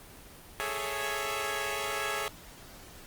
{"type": "chord", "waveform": "10% pulse", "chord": "A major seventh", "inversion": "third", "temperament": "equal", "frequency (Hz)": [415.3, 440, 554.4, 659.3], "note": ["G#4", "A4", "C#5", "E5"], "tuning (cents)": [0, 0, 0, 0], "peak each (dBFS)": [-27, -31, -28, -30], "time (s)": [0.6, 2.28], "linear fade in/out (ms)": 0, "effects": ["pink hiss -50 dBFS RMS until 3.06 s", "Opus 24 kbps"]}